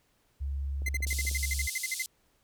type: tone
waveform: sine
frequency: 69.3 Hz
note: C#2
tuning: in tune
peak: -30 dBFS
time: 0.4-1.68 s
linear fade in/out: 20 ms
type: click train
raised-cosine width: 2 ms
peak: -35 dBFS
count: 9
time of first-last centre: 0.82-1.314 s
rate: 16.2 Hz
type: tone bursts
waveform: 45% pulse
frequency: 2069 Hz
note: C7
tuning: 20 cents flat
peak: -29 dBFS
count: 15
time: 0.86-2.024 s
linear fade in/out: 5 ms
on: 30 ms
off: 51 ms
type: band-pass noise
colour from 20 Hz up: white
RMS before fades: -38 dBFS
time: 1.07-2.06 s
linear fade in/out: 0 ms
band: 3800 to 11000 Hz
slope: 24 dB/octave
effects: pink hiss -70 dBFS RMS until 2.43 s